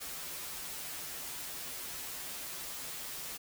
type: noise with comb filter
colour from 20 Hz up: white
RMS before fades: -42 dBFS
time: 0-3.38 s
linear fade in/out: 20 ms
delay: 9.5 ms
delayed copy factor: -1
effects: none